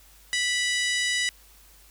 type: harmonic tone with a mistuned harmonic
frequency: 985 Hz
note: B5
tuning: 5 cents flat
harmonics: 2 / 3 / 4 / 5 / 6 / 7 / 8 / 9 / 10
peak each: -26 / -30 / -32 / -34 / -36 / -37 / -38 / -39 / -40 dBFS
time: 0.33-1.29 s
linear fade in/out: 0 ms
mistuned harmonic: 4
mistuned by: -33 cents
effects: added 50 Hz sine -55 dBFS peak until 1.9 s + white hiss -55 dBFS RMS until 1.9 s